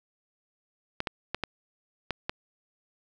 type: clicks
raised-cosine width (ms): 0.3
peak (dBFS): -13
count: 6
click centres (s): 1.004 / 1.072 / 1.346 / 1.437 / 2.107 / 2.295
effects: none